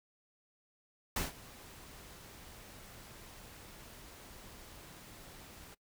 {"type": "noise with ADSR envelope", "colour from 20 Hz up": "pink", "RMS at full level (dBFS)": -33, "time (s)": [1.16, 5.75], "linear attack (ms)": 4, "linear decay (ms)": 150, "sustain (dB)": -20, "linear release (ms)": 16, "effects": ["noise-tail reverb RT60 0.1 s tail -21 dB re dry"]}